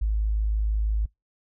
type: tone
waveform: sine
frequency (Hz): 53.1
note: G#1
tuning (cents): +39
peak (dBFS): -21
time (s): 0.01-1.06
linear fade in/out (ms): 10
effects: noise-tail reverb RT60 0.2 s tail -26 dB re dry